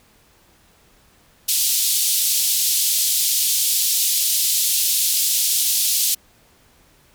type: band-pass noise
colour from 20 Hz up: white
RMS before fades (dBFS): -19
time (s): 1.48-6.15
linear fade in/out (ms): 10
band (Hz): 3300 to 15000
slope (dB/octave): 24
effects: pink hiss -55 dBFS RMS until 7.14 s